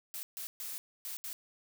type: noise bursts at uneven times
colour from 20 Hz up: blue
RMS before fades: -41 dBFS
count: 5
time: 0.14-0.23 / 0.37-0.47 / 0.6-0.78 / 1.05-1.17 / 1.24-1.33 s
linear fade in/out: 0 ms
effects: none